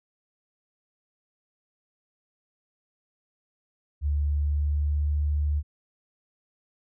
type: tone with pitch glide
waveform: sine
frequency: 72.9 to 73.87 Hz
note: D2 to D2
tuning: -12 to +11 cents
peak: -22 dBFS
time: 4.01-5.63 s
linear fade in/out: 50 ms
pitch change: +23 cents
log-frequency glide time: 4.21-5.15 s
effects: none